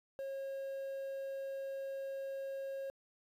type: tone with quantisation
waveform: triangle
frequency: 543 Hz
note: C#5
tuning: 36 cents flat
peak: -37 dBFS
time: 0.19-2.9 s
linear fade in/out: 0 ms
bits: 10
effects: resampled to 32000 Hz